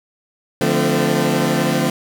20% pulse chord, D minor seventh, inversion none, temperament equal with one note detuned, 146.83 / 174.61 / 220 / 255.8 Hz, D3 / F3 / A3 / C4, 0 / 0 / 0 / -39 cents, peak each -16 dBFS, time 0.61-1.9 s, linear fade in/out 2 ms, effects none

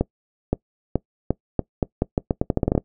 accelerating click train, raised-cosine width 2 ms, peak -5 dBFS, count 17, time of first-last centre 0.01-2.778 s, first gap 520 ms, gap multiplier 0.82, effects noise-tail reverb RT60 0.1 s tail -22 dB re dry

